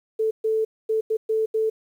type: tone bursts at uneven times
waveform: sine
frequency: 440 Hz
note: A4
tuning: in tune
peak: -19 dBFS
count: 6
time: 0.19-0.31 / 0.44-0.65 / 0.89-1.01 / 1.1-1.17 / 1.29-1.46 / 1.54-1.7 s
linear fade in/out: 10 ms
effects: 9-bit